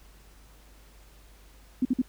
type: tone bursts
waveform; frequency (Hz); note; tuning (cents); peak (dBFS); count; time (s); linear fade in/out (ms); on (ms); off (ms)
sine; 254.4; C4; -48; -20; 3; 1.82-2.018; 5; 32; 51
effects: added 50 Hz sine -52 dBFS peak until 2.08 s + pink hiss -58 dBFS RMS until 2.08 s